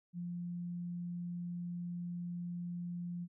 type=tone; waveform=sine; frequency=174.61 Hz; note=F3; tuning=in tune; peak=-38 dBFS; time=0.13-3.28 s; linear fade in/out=50 ms; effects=none